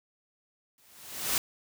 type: noise with exponential growth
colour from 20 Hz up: white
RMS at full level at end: -25 dBFS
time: 0.78-1.38 s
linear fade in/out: 1 ms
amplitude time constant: 130 ms
effects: none